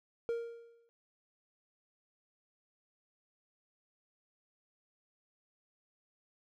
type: tone with exponential decay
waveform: triangle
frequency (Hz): 466.2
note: A#4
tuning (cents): 0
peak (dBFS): -28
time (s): 0.29-0.89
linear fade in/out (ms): 0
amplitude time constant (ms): 130
effects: none